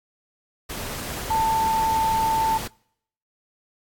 sine tone in noise, 889 Hz, A5, 18 cents sharp, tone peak -19 dBFS, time 1.3-2.58 s, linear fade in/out 10 ms, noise pink, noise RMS -32 dBFS, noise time 0.69-2.68 s, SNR +10 dB, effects noise-tail reverb RT60 0.7 s tail -25 dB re dry + AAC 64 kbps

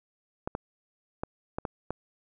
clicks, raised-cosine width 1 ms, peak -17 dBFS, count 6, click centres 0.475 / 0.551 / 1.235 / 1.585 / 1.652 / 1.906 s, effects none

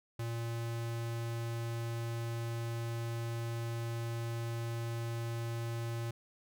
square tone, 116.2 Hz, A#2, 5 cents flat, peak -36 dBFS, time 0.19-6.11 s, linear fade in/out 5 ms, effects none

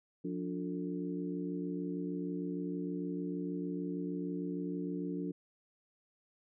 harmonic tone with a mistuned harmonic, 89 Hz, F2, 33 cents sharp, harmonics 2 / 3 / 4 / 5, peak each -39 / -38 / -43 / -46 dBFS, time 0.24-5.32 s, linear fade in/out 10 ms, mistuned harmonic 3, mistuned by +140 cents, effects none

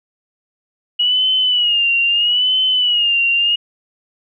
sine tone with vibrato, 2903 Hz, F#7, 34 cents flat, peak -12 dBFS, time 0.99-3.56 s, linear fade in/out 10 ms, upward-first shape sine, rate 0.77 Hz, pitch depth 86 cents each way, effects none

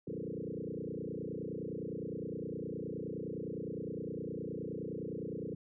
sine tone with frequency modulation, 308.8 Hz, D#4, 13 cents flat, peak -37 dBFS, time 0.07-5.55 s, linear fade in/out 5 ms, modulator 29.7 Hz, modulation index 6, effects none

